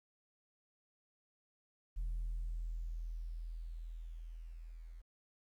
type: tone with level ramp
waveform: sine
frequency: 41.2 Hz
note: E1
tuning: in tune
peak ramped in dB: -33 to -48 dBFS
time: 1.96-5.02 s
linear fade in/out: 20 ms
effects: tanh soft clip ceiling -34 dBFS + 12-bit